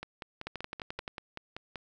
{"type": "two click trains", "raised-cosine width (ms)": 0.3, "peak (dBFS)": [-21, -23], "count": [8, 10], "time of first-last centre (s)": [[0.47, 1.079], [0.03, 1.757]], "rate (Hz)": [11.5, 5.21], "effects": []}